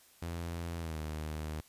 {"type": "tone with pitch glide", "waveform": "sawtooth", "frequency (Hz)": [84.7, 77.22], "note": ["E2", "D#2"], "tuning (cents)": [48, -13], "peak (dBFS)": -33, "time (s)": [0.22, 1.61], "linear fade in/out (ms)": 5, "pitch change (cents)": -161, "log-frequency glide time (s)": [0.77, 1], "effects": ["white hiss -62 dBFS RMS until 1.68 s", "resampled to 32000 Hz"]}